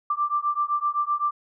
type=beating tone pair; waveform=sine; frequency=1174.7 / 1182.5 Hz; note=D6 / D6; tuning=0 / +12 cents; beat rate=7.8 Hz; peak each=-25 dBFS; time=0.1-1.31 s; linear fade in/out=5 ms; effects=none